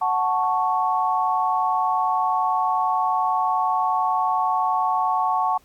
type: chord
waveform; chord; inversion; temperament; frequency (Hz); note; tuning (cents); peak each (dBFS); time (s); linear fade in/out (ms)
sine; F# minor; none; equal; 740 / 880 / 1108.7; F#5 / A5 / C#6; 0 / 0 / 0; -23; 0.01-5.58; 10
effects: pink hiss -58 dBFS RMS until 5.64 s + Opus 48 kbps